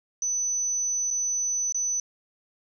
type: tone with dropouts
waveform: sine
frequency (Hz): 6000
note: F#8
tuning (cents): +23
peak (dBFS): -24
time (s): 0.22-2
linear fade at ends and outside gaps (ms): 2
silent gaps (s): 1.105-1.109 / 1.724-1.745
effects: none